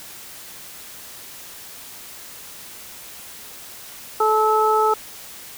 harmonic tone, 433.3 Hz, A4, 27 cents flat, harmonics 1 / 2 / 3, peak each -19 / -19 / -19 dBFS, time 4.2-4.94 s, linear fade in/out 5 ms, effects white hiss -39 dBFS RMS until 5.57 s

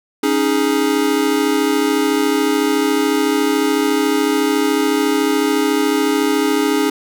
square chord, C# suspended second, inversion none, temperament equal, 277.2 / 311.1 / 415.3 Hz, C#4 / D#4 / G#4, 0 / 0 / 0 cents, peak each -19 dBFS, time 0.23-6.9 s, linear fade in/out 5 ms, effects none

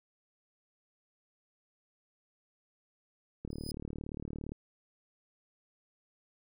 click train, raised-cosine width 3 ms, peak -27 dBFS, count 41, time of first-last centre 3.45-4.52 s, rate 37.4 Hz
sawtooth tone with exponential growth, 5000 Hz, D#8, 8 cents sharp, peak -35 dBFS, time 3.5-3.71 s, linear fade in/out 0 ms, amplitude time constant 45 ms
effects none

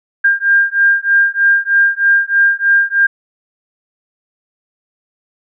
sine beating tone pair, 1600 / 1603.2 Hz, G6 / G6, +35 / +38 cents, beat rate 3.2 Hz, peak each -12 dBFS, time 0.24-3.07 s, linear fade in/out 10 ms, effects none

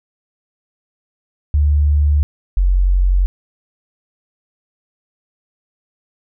sine tone pair in turn, 73.42 / 45.79 Hz, D2 / F#1, 0 / -17 cents, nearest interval minor sixth, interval 817 cents, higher first, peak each -10 dBFS, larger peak neither, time 1.54-2.23 / 2.57-3.26 s, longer neither, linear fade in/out 0 ms, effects none

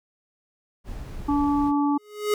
brown noise, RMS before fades -35 dBFS, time 0.84-1.73 s, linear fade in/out 50 ms
harmonic tone, 287.9 Hz, D4, 34 cents flat, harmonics 1 / 3 / 4, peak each -20 / -27 / -31 dBFS, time 1.28-1.98 s, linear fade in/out 10 ms
square tone with exponential growth, 419 Hz, G#4, 15 cents sharp, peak -18 dBFS, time 1.98-2.34 s, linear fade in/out 2 ms, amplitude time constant 77 ms
effects none

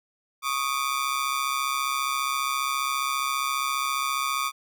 sawtooth ring-modulated tone, 1174.7 Hz, D6, in tune, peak -18 dBFS, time 0.42-4.52 s, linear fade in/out 50 ms, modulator 67.4 Hz, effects none

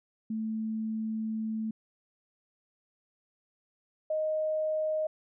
sine tone pair in turn, 220 / 622.3 Hz, A3 / D#5, 0 / 0 cents, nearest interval octave + tritone, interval 1800 cents, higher second, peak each -30 / -27 dBFS, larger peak second, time 0.3-1.71 / 4.1-5.07 s, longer first, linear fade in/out 5 ms, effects none

